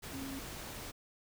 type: tone in noise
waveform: sine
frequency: 270 Hz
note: C#4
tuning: 45 cents flat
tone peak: -41 dBFS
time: 0.13-0.4 s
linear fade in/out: 20 ms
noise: pink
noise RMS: -45 dBFS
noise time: 0.02-0.92 s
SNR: +1 dB
effects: none